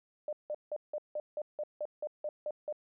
sine tone bursts, 600 Hz, D5, 37 cents sharp, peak -33 dBFS, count 12, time 0.28-2.726 s, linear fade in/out 2 ms, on 48 ms, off 170 ms, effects none

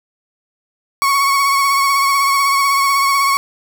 35% pulse tone with vibrato, 1108.7 Hz, C#6, in tune, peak -10 dBFS, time 1.02-3.37 s, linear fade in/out 0 ms, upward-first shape triangle, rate 16 Hz, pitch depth 38 cents each way, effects none

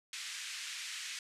pink band-pass noise, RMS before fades -43 dBFS, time 0.13-1.19 s, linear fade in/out 2 ms, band 1800 to 8300 Hz, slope 24 dB/octave, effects resampled to 32000 Hz

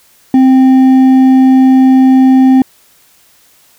triangle tone with hard clipping, 261.6 Hz, C4, in tune, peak -4 dBFS, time 0.34-2.62 s, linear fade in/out 2 ms, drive 8 dB, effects white hiss -47 dBFS RMS until 3.78 s

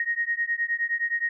sine beating tone pair, 1866 / 1875.6 Hz, A#6 / A#6, +1 / +10 cents, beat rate 9.6 Hz, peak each -27 dBFS, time 0-1.29 s, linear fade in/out 2 ms, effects none

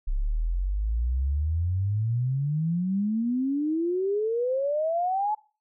sine exponential sweep, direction up, 32.57 to 865 Hz, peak -23 dBFS, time 0.07-5.35 s, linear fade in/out 10 ms, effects noise-tail reverb RT60 0.4 s tail -23 dB re dry

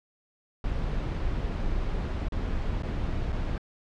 brown noise with dropouts, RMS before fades -29 dBFS, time 0.64-3.58 s, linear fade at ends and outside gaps 2 ms, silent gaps 2.285-2.321 / 2.824-2.832 / 3.323-3.327 s, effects low-pass 4000 Hz 12 dB/octave

